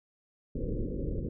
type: low-pass noise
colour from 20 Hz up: pink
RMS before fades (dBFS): -33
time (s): 0.55-1.29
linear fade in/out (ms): 5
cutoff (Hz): 540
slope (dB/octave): 96
effects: none